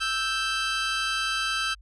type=tone pair together; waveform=20% pulse; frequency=1318.6 / 1568 Hz; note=E6 / G6; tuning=0 / 0 cents; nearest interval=minor third; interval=300 cents; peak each=-23 dBFS; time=0-1.75 s; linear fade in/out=20 ms; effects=added 50 Hz sine -48 dBFS peak until 1.81 s + resampled to 22050 Hz